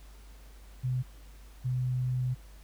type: tone pair in turn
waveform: sine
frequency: 127.1 / 126.66 Hz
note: C3 / B2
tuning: -50 / +44 cents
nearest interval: unison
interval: 6 cents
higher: first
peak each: -27 dBFS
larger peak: neither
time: 0.83-1.03 / 1.64-2.35 s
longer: second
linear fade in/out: 20 ms
effects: added 50 Hz sine -48 dBFS peak until 2.63 s + pink hiss -59 dBFS RMS until 2.63 s